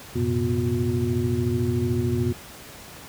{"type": "tone cluster", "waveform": "sine", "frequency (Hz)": [90.3, 113, 126.6, 243.6, 359.7], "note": ["F#2", "A2", "B2", "B3", "F#4"], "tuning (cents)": [-42, 47, 43, -24, -49], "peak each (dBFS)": -27, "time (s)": [0.15, 2.33], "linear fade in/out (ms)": 10, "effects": ["pink hiss -42 dBFS RMS until 3.08 s", "high-pass 60 Hz 12 dB/octave"]}